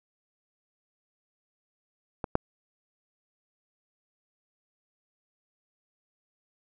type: clicks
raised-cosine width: 1 ms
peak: -17 / -8 dBFS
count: 2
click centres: 2.242 / 2.354 s
effects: none